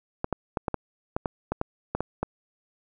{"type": "clicks", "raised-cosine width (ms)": 1, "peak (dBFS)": -12, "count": 12, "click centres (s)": [0.244, 0.327, 0.572, 0.682, 0.743, 1.165, 1.258, 1.52, 1.614, 1.95, 2.006, 2.23], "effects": []}